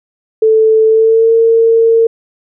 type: tone with pitch glide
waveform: sine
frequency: 440 to 455.3 Hz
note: A4 to A#4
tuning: 0 to -41 cents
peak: -5 dBFS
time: 0.42-2.07 s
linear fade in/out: 5 ms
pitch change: +59 cents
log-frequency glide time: 0.86-1.33 s
effects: none